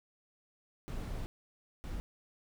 brown noise bursts at uneven times, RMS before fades -39 dBFS, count 2, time 0.88-1.26 / 1.84-2 s, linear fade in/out 0 ms, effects none

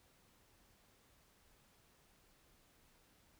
silence, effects pink hiss -70 dBFS RMS until 3.39 s

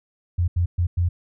sine tone bursts at uneven times, 87.4 Hz, F2, 2 cents sharp, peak -17 dBFS, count 4, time 0.38-0.48 / 0.56-0.66 / 0.78-0.87 / 0.97-1.09 s, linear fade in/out 10 ms, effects none

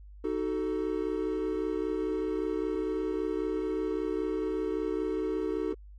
triangle chord, D# diminished, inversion none, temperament equal with one note detuned, 311.1 / 374.9 / 440 Hz, D#4 / F#4 / A4, 0 / +23 / 0 cents, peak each -31 dBFS, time 0.24-5.73 s, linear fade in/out 5 ms, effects added 50 Hz sine -46 dBFS peak until 5.98 s + AAC 32 kbps

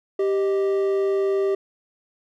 triangle tone pair together, 391.6 / 622.3 Hz, G4 / D#5, -2 / 0 cents, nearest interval minor sixth, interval 802 cents, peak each -17 / -28 dBFS, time 0.19-1.55 s, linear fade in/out 5 ms, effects none

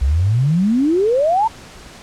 sine exponential sweep, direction up, 61.74 to 932.3 Hz, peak -12 dBFS, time 0.01-1.48 s, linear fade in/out 10 ms, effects pink hiss -39 dBFS RMS until 2.02 s + low-pass 8000 Hz 12 dB/octave

